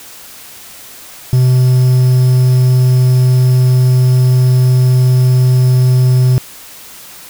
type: tone with quantisation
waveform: triangle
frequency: 127.1 Hz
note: C3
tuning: 50 cents flat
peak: -4 dBFS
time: 1.33-6.38 s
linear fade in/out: 0 ms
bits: 5
effects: white hiss -34 dBFS RMS until 7.29 s